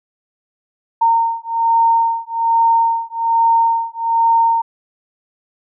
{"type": "beating tone pair", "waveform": "sine", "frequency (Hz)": [917, 918.2], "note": ["A#5", "A#5"], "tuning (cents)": [-29, -26], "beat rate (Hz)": 1.2, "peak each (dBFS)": -15, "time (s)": [1.01, 4.62], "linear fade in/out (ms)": 10, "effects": []}